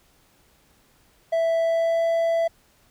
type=tone with pitch glide; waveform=triangle; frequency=660 to 665 Hz; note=E5 to E5; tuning=+2 to +15 cents; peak=-17 dBFS; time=1.32-2.48 s; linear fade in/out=10 ms; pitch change=+13 cents; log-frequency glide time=1.6-2.03 s; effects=pink hiss -60 dBFS RMS until 2.9 s